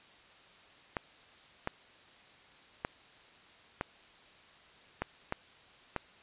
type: clicks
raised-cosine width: 0.5 ms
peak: -17 dBFS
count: 7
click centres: 0.968 / 1.674 / 2.849 / 3.811 / 5.02 / 5.324 / 5.963 s
effects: white hiss -58 dBFS RMS until 6.22 s + resampled to 8000 Hz